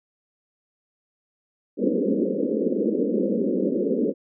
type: band-pass noise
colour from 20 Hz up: pink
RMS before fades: -23 dBFS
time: 1.77-4.14 s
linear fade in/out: 50 ms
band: 190 to 540 Hz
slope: 96 dB/octave
effects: none